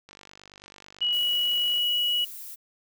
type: click train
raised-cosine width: 0.2 ms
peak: -29 dBFS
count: 84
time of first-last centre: 0.09-1.78 s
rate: 49.1 Hz
type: tone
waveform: sine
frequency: 2921 Hz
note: F#7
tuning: 23 cents flat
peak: -22 dBFS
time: 1.01-2.25 s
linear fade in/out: 10 ms
type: noise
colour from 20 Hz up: violet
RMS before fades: -40 dBFS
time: 1.12-2.56 s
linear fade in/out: 20 ms
effects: none